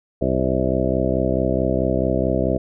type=harmonic tone; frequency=64.6 Hz; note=C2; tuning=21 cents flat; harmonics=1 / 2 / 3 / 4 / 5 / 6 / 8 / 9 / 10; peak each=-26 / -26 / -26 / -26 / -26 / -26 / -26 / -26 / -26 dBFS; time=0.21-2.58 s; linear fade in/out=10 ms; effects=none